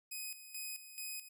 5% pulse tone with tremolo, 2512 Hz, D#7, 16 cents sharp, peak -32 dBFS, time 0.11-1.29 s, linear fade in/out 10 ms, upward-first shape square, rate 2.3 Hz, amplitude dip 70%, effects none

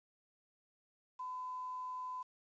sine tone with quantisation, 1011 Hz, B5, 40 cents sharp, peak -40 dBFS, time 1.19-2.23 s, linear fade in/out 10 ms, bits 10, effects resampled to 16000 Hz

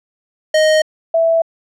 square / sine tone pair in turn, 622.3 / 659.3 Hz, D#5 / E5, 0 / 0 cents, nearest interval minor second, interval 100 cents, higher second, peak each -10 dBFS, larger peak neither, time 0.54-0.82 / 1.14-1.42 s, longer neither, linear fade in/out 5 ms, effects low-pass 7000 Hz 12 dB/octave

